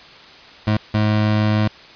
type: tone bursts at uneven times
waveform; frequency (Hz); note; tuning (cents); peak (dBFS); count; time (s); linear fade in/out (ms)
25% pulse; 106.7; G#2; +47; -11; 2; 0.67-0.77 / 0.94-1.68; 5
effects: white hiss -42 dBFS RMS until 1.95 s + resampled to 11025 Hz